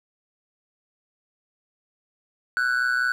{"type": "tone with amplitude modulation", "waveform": "triangle", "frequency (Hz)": 1488, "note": "F#6", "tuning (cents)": 9, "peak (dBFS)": -15, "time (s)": [2.57, 3.12], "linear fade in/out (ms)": 0, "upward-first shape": "sine", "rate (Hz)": 125, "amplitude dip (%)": 80, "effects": []}